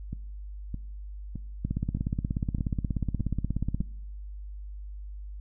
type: two click trains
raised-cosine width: 5 ms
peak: -22 / -16 dBFS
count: 7 / 37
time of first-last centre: 0.13-3.811 / 1.65-3.806 s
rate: 1.63 / 16.7 Hz
effects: noise-tail reverb RT60 0.8 s tail -22 dB re dry + added 50 Hz sine -37 dBFS peak until 5.4 s